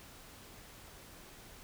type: silence
effects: pink hiss -54 dBFS RMS until 1.63 s